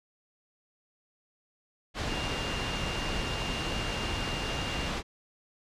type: tone in noise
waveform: sine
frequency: 2800 Hz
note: F7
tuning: 4 cents sharp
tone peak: -38 dBFS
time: 2.06-4.92 s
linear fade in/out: 50 ms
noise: pink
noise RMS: -32 dBFS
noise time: 1.94-5.03 s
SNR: -9 dB
effects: low-pass 5000 Hz 12 dB/octave